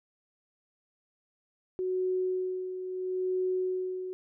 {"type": "tone with tremolo", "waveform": "sine", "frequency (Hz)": 370, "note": "F#4", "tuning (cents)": 0, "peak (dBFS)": -26, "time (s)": [1.79, 4.13], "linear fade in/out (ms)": 0, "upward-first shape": "sine", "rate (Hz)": 0.75, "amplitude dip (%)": 60, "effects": []}